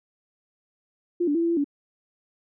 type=tone with pitch steps; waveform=sine; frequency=348.4 / 290.6 / 334.6 / 336.7 / 338.8 / 285.7 Hz; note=F4 / D4 / E4 / E4 / E4 / D4; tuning=-4 / -18 / +26 / +37 / +48 / -48 cents; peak=-20 dBFS; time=1.2-1.644 s; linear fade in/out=10 ms; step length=74 ms; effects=none